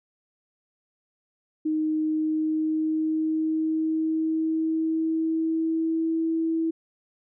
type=tone with pitch glide; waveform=sine; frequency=311.1 to 325.6 Hz; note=D#4 to E4; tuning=0 to -21 cents; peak=-22 dBFS; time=1.65-6.71 s; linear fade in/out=10 ms; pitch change=+79 cents; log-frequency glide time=2.02-6.23 s; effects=none